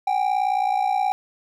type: ring-modulated tone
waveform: triangle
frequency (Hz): 784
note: G5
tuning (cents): 0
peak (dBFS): -14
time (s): 0.07-1.12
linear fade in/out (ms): 0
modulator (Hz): 29.4
effects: none